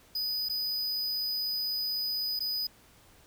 square tone with dropouts, 4978 Hz, D#8, in tune, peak -30 dBFS, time 0.15-2.67 s, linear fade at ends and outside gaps 5 ms, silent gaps 0.487-0.496 / 2.393-2.404 s, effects pink hiss -59 dBFS RMS until 3.26 s

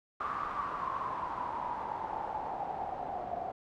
white noise with low-pass filter sweep, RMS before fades -37 dBFS, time 0.2-3.52 s, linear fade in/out 5 ms, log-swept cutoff 1200 to 700 Hz, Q 9, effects none

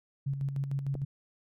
sine tone with tremolo, 138 Hz, C#3, 7 cents flat, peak -28 dBFS, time 0.26-1.05 s, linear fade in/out 10 ms, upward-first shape square, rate 6.6 Hz, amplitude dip 50%
click, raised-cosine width 2 ms, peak -25 dBFS, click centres 0.953 s
effects none

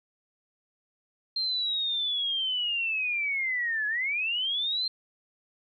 sine linear two-way sweep, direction down then up, 4186 to 1677 to 4186 Hz, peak -26 dBFS, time 1.36-4.88 s, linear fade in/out 5 ms, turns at 3.87 s, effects none

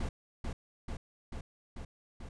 brown noise with echo, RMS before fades -34 dBFS, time 0-0.09 s, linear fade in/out 5 ms, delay 440 ms, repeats 5, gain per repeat -2 dB, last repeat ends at 2.29 s, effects resampled to 22050 Hz

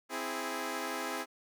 10% pulse chord, C augmented, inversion none, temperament equal, 261.6 / 329.6 / 415.3 Hz, C4 / E4 / G#4, 0 / 0 / 0 cents, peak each -31 dBFS, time 0.09-1.26 s, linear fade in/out 50 ms, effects none

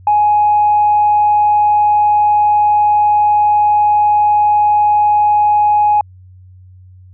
sine tone, 836 Hz, G#5, 11 cents sharp, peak -7 dBFS, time 0.07-6.01 s, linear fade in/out 2 ms, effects tanh soft clip ceiling -3 dBFS + added 92 Hz sine -37 dBFS peak until 7.13 s

